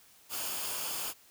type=noise with comb filter; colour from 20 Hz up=white; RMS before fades=-36 dBFS; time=0.29-1.14 s; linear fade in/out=50 ms; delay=0.51 ms; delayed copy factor=-0.5; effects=white hiss -60 dBFS RMS until 1.3 s